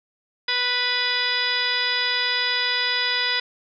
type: harmonic tone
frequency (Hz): 493.9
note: B4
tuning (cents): 0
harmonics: 1 / 2 / 3 / 4 / 5 / 6 / 7 / 8 / 10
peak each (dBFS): -37 / -33 / -29 / -26 / -32 / -33 / -27 / -29 / -27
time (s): 0.48-3.4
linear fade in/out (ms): 5
effects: none